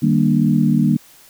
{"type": "chord", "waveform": "sine", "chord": "Eb major seventh", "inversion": "none", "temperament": "equal with one note detuned", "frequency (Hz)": [153.6, 196, 233.1, 293.7], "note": ["Eb3", "G3", "Bb3", "D4"], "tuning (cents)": [-22, 0, 0, 0], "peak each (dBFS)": [-17, -18, -16, -21], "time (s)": [0.02, 0.97], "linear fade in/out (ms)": 10, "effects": ["white hiss -47 dBFS RMS until 1.29 s"]}